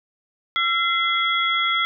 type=tone cluster; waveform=sine; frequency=1349 / 2059 / 3345 Hz; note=E6 / C7 / G#7; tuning=+40 / -28 / +12 cents; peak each=-22 / -23 / -23 dBFS; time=0.56-1.85 s; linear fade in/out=0 ms; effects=none